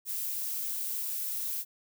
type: noise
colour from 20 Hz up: violet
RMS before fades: -34 dBFS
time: 0.05-1.65 s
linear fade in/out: 50 ms
effects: none